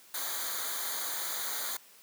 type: noise with comb filter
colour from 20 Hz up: white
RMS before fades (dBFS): -35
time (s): 0.14-1.77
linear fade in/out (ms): 5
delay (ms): 0.37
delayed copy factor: -0.9
effects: white hiss -57 dBFS RMS until 2.02 s + high-pass 200 Hz 12 dB/octave